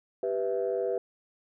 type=chord; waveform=sine; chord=E minor; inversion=first; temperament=equal; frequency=392 / 493.9 / 659.3 Hz; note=G4 / B4 / E5; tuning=0 / 0 / 0 cents; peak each=-30 / -29 / -33 dBFS; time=0.23-0.98 s; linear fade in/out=2 ms; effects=tanh soft clip ceiling -19 dBFS